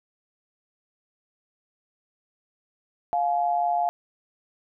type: tone pair together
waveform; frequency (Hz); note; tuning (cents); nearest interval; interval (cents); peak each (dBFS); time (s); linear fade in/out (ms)
sine; 704.3 / 849; F5 / G#5; +14 / +38; minor third; 324; -22 / -27; 3.13-3.89; 0
effects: none